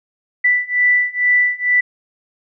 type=beating tone pair; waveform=sine; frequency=1975.5 / 1977.7 Hz; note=B6 / B6; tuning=0 / +2 cents; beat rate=2.2 Hz; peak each=-16 / -15 dBFS; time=0.44-1.81 s; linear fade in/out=10 ms; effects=none